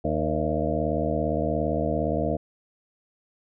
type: harmonic tone with a mistuned harmonic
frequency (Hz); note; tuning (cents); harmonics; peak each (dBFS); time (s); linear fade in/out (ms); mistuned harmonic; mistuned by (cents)
77.4; D#2; -9; 1 / 2 / 3 / 4 / 6 / 7 / 8 / 9; -31 / -31 / -31 / -31 / -31 / -31 / -31 / -31; 0.04-2.37; 10; 9; -40
effects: none